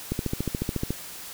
click train, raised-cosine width 3 ms, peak -13 dBFS, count 12, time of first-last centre 0.12-0.906 s, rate 14 Hz, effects white hiss -40 dBFS RMS until 1.33 s

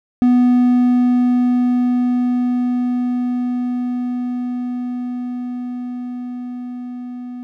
triangle tone with level ramp, 246.9 Hz, B3, in tune, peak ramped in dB -7 to -25 dBFS, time 0.22-7.43 s, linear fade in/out 0 ms, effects none

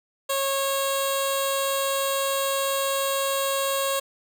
10% pulse tone with notch filter, 547 Hz, C#5, 23 cents flat, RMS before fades -25 dBFS, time 0.29-4 s, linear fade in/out 10 ms, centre 2000 Hz, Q 0.84, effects none

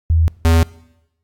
sine / square tone pair in turn, 81.3 / 82.43 Hz, E2 / E2, -23 / 0 cents, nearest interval unison, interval 23 cents, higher second, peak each -10 dBFS, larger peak neither, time 0.1-0.28 / 0.45-0.63 s, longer neither, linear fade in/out 0 ms, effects noise-tail reverb RT60 0.9 s tail -22 dB re dry + AAC 64 kbps

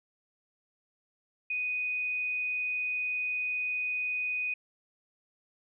sine tone with frequency modulation, 2489 Hz, D#7, in tune, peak -29 dBFS, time 1.5-4.54 s, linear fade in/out 5 ms, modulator 25.3 Hz, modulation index 0.25, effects none

